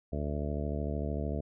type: harmonic tone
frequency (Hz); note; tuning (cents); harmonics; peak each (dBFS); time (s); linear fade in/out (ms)
73.3; D2; -3; 1 / 2 / 3 / 4 / 5 / 6 / 7 / 8 / 9; -34 / -38 / -39 / -42 / -45 / -42 / -47 / -44 / -43; 0.12-1.41; 10
effects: none